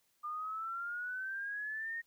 sine exponential sweep, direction up, 1200 to 1863 Hz, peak -37 dBFS, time 0.23-2.02 s, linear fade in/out 20 ms, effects white hiss -75 dBFS RMS until 2.06 s

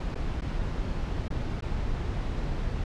brown noise with dropouts, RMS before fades -30 dBFS, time 0-2.84 s, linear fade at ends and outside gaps 5 ms, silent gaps 0.147-0.154 / 0.41-0.418 / 1.282-1.303 / 1.609-1.622 s, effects low-pass 5000 Hz 12 dB/octave

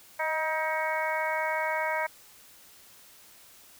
harmonic tone with a mistuned harmonic, 316.6 Hz, D#4, 30 cents sharp, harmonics 2 / 3 / 4 / 5 / 6 / 7, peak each -32 / -31 / -39 / -35 / -36 / -34 dBFS, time 0.19-2.07 s, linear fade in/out 10 ms, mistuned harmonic 2, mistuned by -22 cents, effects white hiss -54 dBFS RMS until 3.79 s

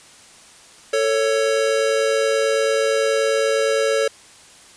square tone pair together, 445.3 / 554.4 Hz, A4 / C#5, +21 / 0 cents, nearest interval major third, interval 379 cents, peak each -20 dBFS, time 0.93-4.08 s, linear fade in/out 5 ms, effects white hiss -46 dBFS RMS until 4.76 s + resampled to 22050 Hz

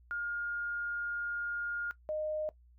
sine tone pair in turn, 1418 / 615.1 Hz, F6 / D#5, +26 / -20 cents, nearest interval octave + major second, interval 1446 cents, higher first, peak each -33 / -32 dBFS, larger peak second, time 0.11-1.91 / 2.09-2.49 s, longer first, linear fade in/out 0 ms, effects noise-tail reverb RT60 0.1 s tail -17 dB re dry + added 60 Hz sine -58 dBFS peak until 2.78 s

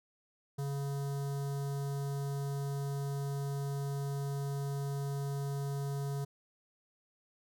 square tone with notch filter, 140 Hz, C#3, 18 cents sharp, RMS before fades -36 dBFS, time 0.58-6.25 s, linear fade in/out 10 ms, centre 2400 Hz, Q 0.6, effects none

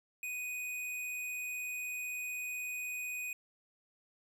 square tone, 2489 Hz, D#7, in tune, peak -38 dBFS, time 0.23-3.33 s, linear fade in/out 2 ms, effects none

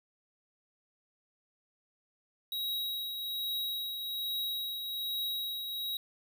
square tone with tremolo, 3831 Hz, A#7, 47 cents sharp, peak -32 dBFS, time 2.52-5.97 s, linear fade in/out 2 ms, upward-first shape triangle, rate 1.2 Hz, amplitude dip 45%, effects none

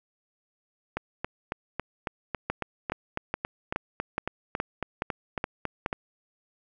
two click trains, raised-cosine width 0.5 ms, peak -12 / -14 dBFS, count 9 / 19, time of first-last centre 2.5-5.861 / 0.97-5.929 s, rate 2.38 / 3.63 Hz, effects none

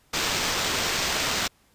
blue noise with sample-and-hold, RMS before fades -26 dBFS, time 0.13-1.48 s, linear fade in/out 10 ms, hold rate 11025 Hz, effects pink hiss -62 dBFS RMS until 1.74 s + resampled to 32000 Hz

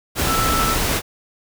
sine tone in noise, 1322 Hz, E6, 5 cents sharp, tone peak -20 dBFS, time 0.26-0.77 s, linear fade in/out 50 ms, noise pink, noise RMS -20 dBFS, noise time 0.15-1.02 s, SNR -3 dB, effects none

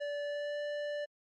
square tone with pitch glide, 580 to 587.1 Hz, D5 to D5, -22 to -1 cents, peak -35 dBFS, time 0-1.06 s, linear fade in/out 20 ms, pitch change +21 cents, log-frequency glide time 0.23-0.61 s, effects low-pass 3000 Hz 12 dB/octave + MP3 48 kbps

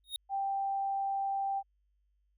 square tone with exponential growth, 3732 Hz, A#7, 1 cent sharp, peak -30 dBFS, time 0.04-0.16 s, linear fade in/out 1 ms, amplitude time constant 24 ms
sine tone, 786 Hz, G5, 4 cents sharp, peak -30 dBFS, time 0.29-1.63 s, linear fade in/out 50 ms
effects added 50 Hz sine -70 dBFS peak until 2.37 s

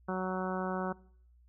harmonic tone, 186 Hz, F#3, 9 cents sharp, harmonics 1 / 2 / 3 / 4 / 5 / 6 / 7 / 8, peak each -35 / -38 / -40 / -41 / -42 / -43 / -43 / -44 dBFS, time 0.08-0.93 s, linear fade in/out 10 ms, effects noise-tail reverb RT60 0.6 s tail -22 dB re dry + added 60 Hz sine -59 dBFS peak until 1.48 s

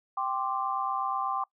sine chord, G suspended fourth, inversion none, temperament equal, 784 / 1046.5 / 1174.7 Hz, G5 / C6 / D6, 0 / 0 / 0 cents, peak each -32 dBFS, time 0.17-1.44 s, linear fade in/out 5 ms, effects noise-tail reverb RT60 0.1 s tail -23 dB re dry

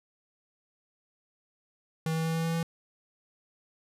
square tone with pitch steps, 160.7 / 161.72 / 162.76 / 163.79 / 164.84 / 165.89 Hz, E3 / E3 / E3 / E3 / E3 / E3, -44 / -33 / -22 / -11 / 0 / +11 cents, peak -28 dBFS, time 2.06-2.63 s, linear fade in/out 2 ms, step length 95 ms, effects resampled to 32000 Hz

